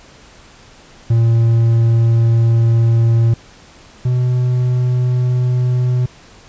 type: tone pair in turn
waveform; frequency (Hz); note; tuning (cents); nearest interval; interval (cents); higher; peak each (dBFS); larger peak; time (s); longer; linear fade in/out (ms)
triangle; 115.3 / 124.87; A#2 / B2; -19 / +20; minor second; 139; second; -7 / -10; first; 1.1-3.34 / 4.05-6.06; first; 5
effects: pink hiss -43 dBFS RMS until 6.48 s + resampled to 16000 Hz